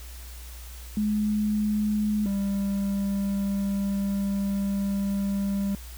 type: tone pair in turn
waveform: sine / triangle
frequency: 210.9 / 198.33 Hz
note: G#3 / G3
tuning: +27 / +20 cents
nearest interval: minor second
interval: 107 cents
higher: first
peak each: -22 dBFS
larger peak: neither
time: 0.97-2.26 / 2.26-5.75 s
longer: second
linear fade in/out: 2 ms
effects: added 60 Hz sine -39 dBFS peak until 5.97 s + white hiss -47 dBFS RMS until 5.97 s